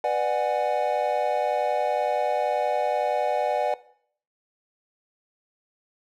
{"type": "chord", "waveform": "triangle", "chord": "G# half-diminished seventh", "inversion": "first", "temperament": "equal with one note detuned", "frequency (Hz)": [493.9, 595.9, 740, 830.6], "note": ["B4", "D5", "F#5", "G#5"], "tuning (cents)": [0, 25, 0, 0], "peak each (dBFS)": [-27, -24, -24, -27], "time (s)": [0.04, 3.74], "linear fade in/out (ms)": 2, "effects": ["noise-tail reverb RT60 0.6 s tail -18 dB re dry"]}